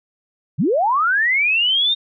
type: linear sweep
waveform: sine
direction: up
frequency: 110 to 3702 Hz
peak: -14 dBFS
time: 0.58-1.95 s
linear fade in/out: 20 ms
effects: none